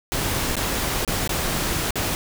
pink noise with dropouts, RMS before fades -24 dBFS, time 0.12-2.15 s, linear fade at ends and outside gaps 0 ms, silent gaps 0.555-0.567 / 1.049-1.077 / 1.276-1.293 / 1.907-1.956 s, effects none

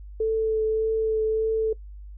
sine tone with vibrato, 440 Hz, A4, in tune, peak -20 dBFS, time 0.2-1.73 s, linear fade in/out 5 ms, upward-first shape triangle, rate 1.7 Hz, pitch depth 15 cents each way, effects noise-tail reverb RT60 0.1 s tail -21 dB re dry + added 50 Hz sine -38 dBFS peak until 2.17 s

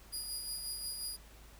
20% pulse tone with tremolo, 4882 Hz, D#8, 34 cents flat, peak -31 dBFS, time 0.12-1.17 s, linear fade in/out 20 ms, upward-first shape sine, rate 5.6 Hz, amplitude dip 40%, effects added 53 Hz sine -55 dBFS peak until 1.59 s + pink hiss -59 dBFS RMS until 1.59 s

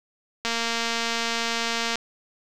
click train, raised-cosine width 0.2 ms, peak -9 dBFS, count 349, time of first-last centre 0.45-1.956 s, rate 231 Hz, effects none

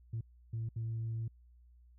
sine tone bursts at uneven times, 113.3 Hz, A#2, 49 cents flat, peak -33 dBFS, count 3, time 0.13-0.21 / 0.53-0.69 / 0.76-1.28 s, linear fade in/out 5 ms, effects tanh soft clip ceiling -32 dBFS + added 60 Hz sine -58 dBFS peak until 1.98 s

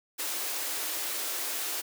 white high-pass noise, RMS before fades -33 dBFS, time 0.18-1.82 s, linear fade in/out 20 ms, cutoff 280 Hz, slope 48 dB/octave, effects none

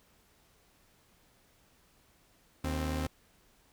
sawtooth tone pair together, 76.89 / 262.4 Hz, D#2 / C4, -20 / +5 cents, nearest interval octave + major sixth, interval 2125 cents, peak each -29 / -32 dBFS, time 2.64-3.07 s, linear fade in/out 5 ms, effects pink hiss -66 dBFS RMS until 3.72 s

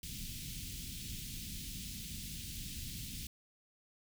pink band-stop noise, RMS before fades -44 dBFS, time 0.03-3.27 s, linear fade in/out 2 ms, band 230 to 2800 Hz, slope 24 dB/octave, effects none

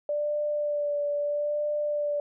sine tone with vibrato, 587.3 Hz, D5, in tune, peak -25 dBFS, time 0.09-2.2 s, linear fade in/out 2 ms, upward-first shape sine, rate 0.77 Hz, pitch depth 20 cents each way, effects none

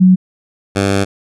sine / 10% pulse tone pair in turn, 185 / 98.45 Hz, F#3 / G2, 0 / +8 cents, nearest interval major seventh, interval 1092 cents, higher first, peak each -4 dBFS, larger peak neither, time 0-0.16 / 0.75-1.05 s, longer second, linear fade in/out 20 ms, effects resampled to 24000 Hz

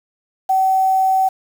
sine tone with quantisation, 762 Hz, G5, 49 cents flat, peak -12 dBFS, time 0.49-1.29 s, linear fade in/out 10 ms, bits 6, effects none

